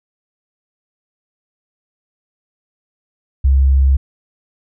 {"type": "tone", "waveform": "sine", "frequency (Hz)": 67.4, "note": "C#2", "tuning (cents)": -48, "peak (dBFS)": -8, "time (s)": [3.44, 3.97], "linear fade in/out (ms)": 10, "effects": []}